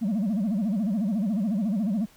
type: tone with vibrato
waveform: sine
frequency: 207.7 Hz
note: G#3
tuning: in tune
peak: -20 dBFS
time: 0.01-2.06 s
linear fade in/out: 20 ms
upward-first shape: sine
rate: 14 Hz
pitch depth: 210 cents each way
effects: tanh soft clip ceiling -22 dBFS + pink hiss -56 dBFS RMS until 2.16 s